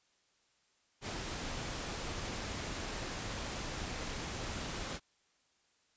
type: noise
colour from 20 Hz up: pink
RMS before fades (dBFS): -40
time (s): 1.01-5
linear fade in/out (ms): 50
effects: white hiss -73 dBFS RMS until 5.96 s + resampled to 16000 Hz